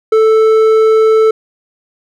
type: tone with hard clipping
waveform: sine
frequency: 440 Hz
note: A4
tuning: in tune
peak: -7 dBFS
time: 0.12-1.31 s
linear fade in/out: 5 ms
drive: 6 dB
effects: none